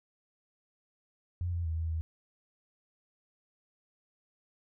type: tone with pitch steps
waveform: sine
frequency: 88 / 85.6 / 80.7 / 81.5 / 80.5 Hz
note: F2 / F2 / E2 / E2 / E2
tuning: +14 / -34 / -36 / -19 / -41 cents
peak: -30 dBFS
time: 1.41-2.01 s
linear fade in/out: 0 ms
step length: 120 ms
effects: none